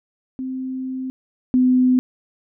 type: tone pair in turn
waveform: sine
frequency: 260 / 253.8 Hz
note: C4 / B3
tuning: -11 / +47 cents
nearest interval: unison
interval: 42 cents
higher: first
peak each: -24 / -12 dBFS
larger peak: second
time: 0.39-1.1 / 1.54-1.99 s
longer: first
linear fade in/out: 0 ms
effects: none